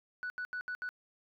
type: tone bursts at uneven times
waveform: sine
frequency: 1481 Hz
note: F#6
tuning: 1 cent sharp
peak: -34 dBFS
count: 5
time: 0.23-0.3 / 0.38-0.45 / 0.53-0.61 / 0.68-0.75 / 0.82-0.89 s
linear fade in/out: 0 ms
effects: tanh soft clip ceiling -33 dBFS